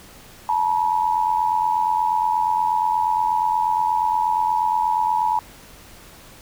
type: tone pair together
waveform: sine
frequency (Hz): 870 / 958.4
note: A5 / A#5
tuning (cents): -20 / +48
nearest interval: major second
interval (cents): 168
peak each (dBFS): -20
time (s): 0.49-5.39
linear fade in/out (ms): 2
effects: pink hiss -45 dBFS RMS until 6.41 s